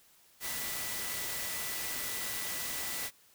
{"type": "tone in noise", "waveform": "sine", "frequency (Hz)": 1975.5, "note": "B6", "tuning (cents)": 0, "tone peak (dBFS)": -45, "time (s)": [0.4, 3.11], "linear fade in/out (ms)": 50, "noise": "white", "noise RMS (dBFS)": -37, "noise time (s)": [0.4, 3.11], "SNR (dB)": -11, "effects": ["white hiss -63 dBFS RMS until 3.34 s"]}